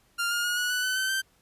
sawtooth tone with pitch steps, 1396.9 / 1418.9 / 1441.2 / 1463.8 / 1486.8 / 1510.2 / 1533.9 / 1558 Hz, F6 / F6 / F#6 / F#6 / F#6 / F#6 / G6 / G6, 0 / +27 / -46 / -19 / +8 / +35 / -38 / -11 cents, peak -22 dBFS, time 0.18-1.22 s, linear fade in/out 20 ms, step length 130 ms, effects pink hiss -65 dBFS RMS until 1.41 s + resampled to 32000 Hz

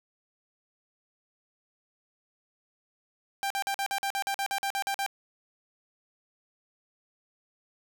sawtooth tone bursts, 790 Hz, G5, 13 cents sharp, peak -24 dBFS, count 14, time 3.43-5.063 s, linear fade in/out 0 ms, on 73 ms, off 47 ms, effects none

